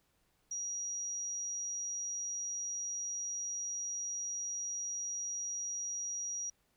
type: tone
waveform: sine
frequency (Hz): 5750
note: F8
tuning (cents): +50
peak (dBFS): -36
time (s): 0.51-6.5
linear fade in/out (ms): 5
effects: pink hiss -75 dBFS RMS until 6.76 s